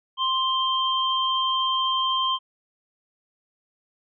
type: tone pair together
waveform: sine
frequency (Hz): 1046.5 / 3154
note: C6 / G7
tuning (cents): 0 / +10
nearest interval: octave + perfect fifth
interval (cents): 1910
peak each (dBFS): -23 / -24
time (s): 0.17-2.39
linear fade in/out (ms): 50
effects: none